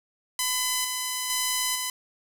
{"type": "tone with tremolo", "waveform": "5% pulse", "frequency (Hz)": 1009, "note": "B5", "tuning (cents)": 37, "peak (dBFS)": -12, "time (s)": [0.39, 1.9], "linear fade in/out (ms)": 2, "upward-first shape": "square", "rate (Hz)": 1.1, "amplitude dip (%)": 35, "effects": ["8-bit"]}